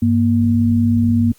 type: tone pair together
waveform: sine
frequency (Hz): 98.97 / 235.4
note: G2 / A#3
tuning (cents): +17 / +17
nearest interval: octave + minor third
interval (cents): 1500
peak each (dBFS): -16 / -13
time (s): 0.02-1.32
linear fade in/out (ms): 5
effects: white hiss -53 dBFS RMS until 1.38 s + Opus 24 kbps